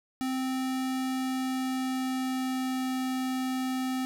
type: tone with pitch glide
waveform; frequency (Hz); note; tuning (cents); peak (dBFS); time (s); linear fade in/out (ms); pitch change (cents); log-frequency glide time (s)
square; 260.4 to 258.6; C4 to C4; -8 to -20; -29; 0.21-4.05; 0; -12; 1-2.96
effects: none